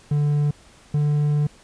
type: tone pair in turn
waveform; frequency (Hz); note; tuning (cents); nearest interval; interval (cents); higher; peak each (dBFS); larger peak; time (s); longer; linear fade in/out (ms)
triangle; 146.83 / 147.77; D3 / D3; 0 / +11; unison; 11; second; -15 / -15; neither; 0.11-0.51 / 0.94-1.47; second; 5
effects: pink hiss -51 dBFS RMS until 1.63 s + resampled to 22050 Hz